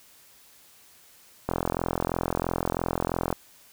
click train, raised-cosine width 1 ms, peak -11 dBFS, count 80, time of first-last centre 1.49-3.327 s, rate 43 Hz, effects white hiss -55 dBFS RMS until 3.72 s

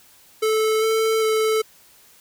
square tone with pitch steps, 436.6 / 443.1 / 437.3 Hz, A4 / A4 / A4, -13 / +12 / -11 cents, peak -18 dBFS, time 0.42-1.62 s, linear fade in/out 10 ms, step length 400 ms, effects white hiss -52 dBFS RMS until 2.2 s

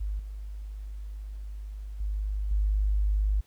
sine tone with level steps, 51 Hz, G#1, 31 cents flat, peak -28 / -35 / -27 / -22 dBFS, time 0-3.41 s, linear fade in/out 10 ms, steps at 0.19 / 2 / 2.51 s, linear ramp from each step 5 ms, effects pink hiss -64 dBFS RMS until 3.46 s

